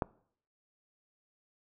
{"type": "click", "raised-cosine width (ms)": 1, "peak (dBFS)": -15, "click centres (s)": 0.022, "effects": ["noise-tail reverb RT60 0.6 s tail -22 dB re dry"]}